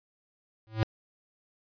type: tone with exponential growth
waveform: square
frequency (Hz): 110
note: A2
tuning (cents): 0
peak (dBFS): -20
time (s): 0.67-0.83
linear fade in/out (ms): 0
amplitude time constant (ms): 34
effects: resampled to 11025 Hz